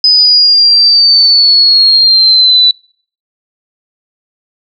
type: exponential sweep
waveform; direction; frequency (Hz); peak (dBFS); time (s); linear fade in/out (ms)
sine; down; 5030 to 3960; -3; 0.04-2.71; 2
effects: noise-tail reverb RT60 0.5 s tail -26 dB re dry